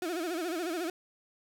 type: tone with vibrato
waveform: 35% pulse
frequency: 340 Hz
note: F4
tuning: 46 cents flat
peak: -30 dBFS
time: 0.02-0.9 s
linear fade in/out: 2 ms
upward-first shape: sine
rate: 14 Hz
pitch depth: 140 cents each way
effects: none

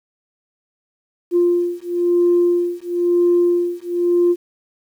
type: beating tone pair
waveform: sine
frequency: 349.2 / 350.2 Hz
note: F4 / F4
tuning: 0 / +5 cents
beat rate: 1 Hz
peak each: -16 dBFS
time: 1.31-4.36 s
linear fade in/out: 50 ms
effects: tanh soft clip ceiling -7 dBFS + 8-bit

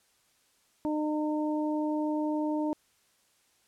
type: harmonic tone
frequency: 303.9 Hz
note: D#4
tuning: 41 cents flat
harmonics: 1 / 2 / 3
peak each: -28 / -35 / -37 dBFS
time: 0.85-2.73 s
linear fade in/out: 0 ms
effects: white hiss -68 dBFS RMS until 3.67 s + low-pass 11000 Hz 12 dB/octave

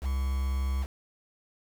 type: tone with quantisation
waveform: triangle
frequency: 66.9 Hz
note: C2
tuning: 39 cents sharp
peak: -24 dBFS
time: 0.01-0.87 s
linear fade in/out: 50 ms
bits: 7
effects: none

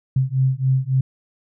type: beating tone pair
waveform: sine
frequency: 130 / 133.6 Hz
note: C3 / C3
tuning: -11 / +36 cents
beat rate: 3.6 Hz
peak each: -19 dBFS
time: 0.16-1.01 s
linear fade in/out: 5 ms
effects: none

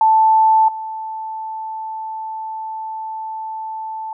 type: tone with level steps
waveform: sine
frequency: 880 Hz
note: A5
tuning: in tune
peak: -9 / -24 dBFS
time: 0.01-4.13 s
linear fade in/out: 2 ms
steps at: 0.68 s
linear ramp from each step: 5 ms
effects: none

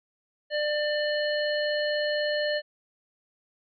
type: harmonic tone with a mistuned harmonic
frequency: 596 Hz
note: D5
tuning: 25 cents sharp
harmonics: 1 / 3 / 5 / 7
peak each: -26 / -31 / -36 / -35 dBFS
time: 0.5-2.62 s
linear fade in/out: 50 ms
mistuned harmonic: 7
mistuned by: +25 cents
effects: none

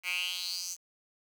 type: tone with high-pass filter sweep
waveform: 10% pulse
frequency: 179.8 Hz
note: F#3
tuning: 49 cents flat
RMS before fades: -35 dBFS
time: 0.03-0.77 s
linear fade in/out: 50 ms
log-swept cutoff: 2100 to 6500 Hz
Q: 5.2
effects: 9-bit

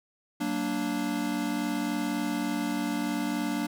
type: chord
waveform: square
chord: Gb augmented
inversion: none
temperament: equal with one note detuned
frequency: 189.65 / 233.1 / 293.7 Hz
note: Gb3 / Bb3 / D4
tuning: +43 / 0 / 0 cents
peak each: -36 / -33 / -31 dBFS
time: 0.4-3.67 s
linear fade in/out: 10 ms
effects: none

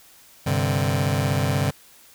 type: chord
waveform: sawtooth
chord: G suspended fourth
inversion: none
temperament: just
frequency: 98 / 130.67 / 147 Hz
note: G2 / C3 / D3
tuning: 0 / -2 / +2 cents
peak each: -20 dBFS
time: 0.46-1.71 s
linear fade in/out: 10 ms
effects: white hiss -51 dBFS RMS until 2.14 s

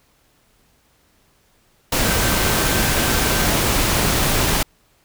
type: tone in noise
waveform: sine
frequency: 1553 Hz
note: G6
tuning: 17 cents flat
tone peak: -29 dBFS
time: 2.05-3.46 s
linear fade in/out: 5 ms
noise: pink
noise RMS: -18 dBFS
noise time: 1.92-4.63 s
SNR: -14 dB
effects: pink hiss -59 dBFS RMS until 5.04 s

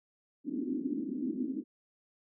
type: band-pass noise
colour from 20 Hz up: pink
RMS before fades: -35 dBFS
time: 0.44-1.64 s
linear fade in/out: 50 ms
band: 240 to 310 Hz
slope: 48 dB/octave
effects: none

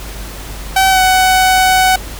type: tone with pitch glide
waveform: sawtooth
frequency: 765 to 748.4 Hz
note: G5 to F#5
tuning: -42 to +20 cents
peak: -4 dBFS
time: 0.76-1.96 s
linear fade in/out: 5 ms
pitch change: -38 cents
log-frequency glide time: 0.9-0.99 s
effects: added 50 Hz sine -26 dBFS peak until 2.19 s + pink hiss -30 dBFS RMS until 2.19 s

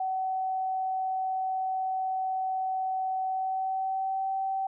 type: tone with pitch glide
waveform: sine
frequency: 756 to 770.5 Hz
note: F#5 to G5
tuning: +37 to -30 cents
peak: -27 dBFS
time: 0-4.67 s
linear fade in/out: 5 ms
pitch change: +33 cents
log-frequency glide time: 3.25-4.31 s
effects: none

